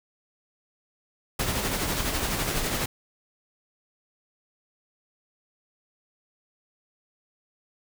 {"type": "noise with tremolo", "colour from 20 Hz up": "pink", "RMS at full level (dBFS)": -26, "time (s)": [1.39, 2.86], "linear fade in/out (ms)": 5, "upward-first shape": "sine", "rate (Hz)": 12, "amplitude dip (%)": 40, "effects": []}